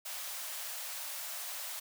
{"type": "high-pass noise", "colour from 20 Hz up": "white", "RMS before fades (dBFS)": -41, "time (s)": [0.05, 1.8], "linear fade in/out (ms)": 10, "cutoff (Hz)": 530, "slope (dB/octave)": 96, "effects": []}